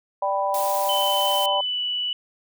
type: chord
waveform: sine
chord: G major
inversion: second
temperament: equal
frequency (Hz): 587.3 / 784 / 987.8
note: D5 / G5 / B5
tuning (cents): 0 / 0 / 0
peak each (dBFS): -25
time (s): 0.22-1.61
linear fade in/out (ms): 5
type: noise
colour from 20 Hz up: blue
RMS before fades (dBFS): -31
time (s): 0.54-1.46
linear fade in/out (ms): 2
type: tone with pitch glide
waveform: sine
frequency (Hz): 3044 to 2961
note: F#7 to F#7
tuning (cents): +48 to +1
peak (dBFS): -23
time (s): 0.89-2.13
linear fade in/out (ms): 2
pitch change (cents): -47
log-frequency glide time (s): 1.42-1.8
effects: none